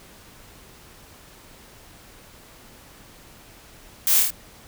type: noise with echo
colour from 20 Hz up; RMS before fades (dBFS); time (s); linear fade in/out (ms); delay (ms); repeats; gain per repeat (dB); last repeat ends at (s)
blue; -20; 4.07-4.2; 0; 26; 4; -2; 4.304
effects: pink hiss -48 dBFS RMS until 4.67 s